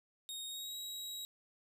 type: tone with pitch glide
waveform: sawtooth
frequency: 3729 to 3838 Hz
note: A#7 to A#7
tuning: 0 to +50 cents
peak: -39 dBFS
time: 0.29-1.25 s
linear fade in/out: 0 ms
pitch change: +50 cents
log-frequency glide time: 0.48-0.75 s
effects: none